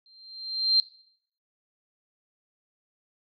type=tone with exponential growth; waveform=sine; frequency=4159 Hz; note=C8; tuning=11 cents flat; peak=-15 dBFS; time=0.06-0.8 s; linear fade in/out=1 ms; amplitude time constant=160 ms; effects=noise-tail reverb RT60 0.6 s tail -17 dB re dry